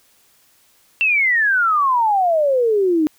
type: exponential sweep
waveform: sine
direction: down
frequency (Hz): 2720 to 298.4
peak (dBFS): -13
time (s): 1.01-3.07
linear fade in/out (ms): 0
effects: white hiss -56 dBFS RMS until 3.18 s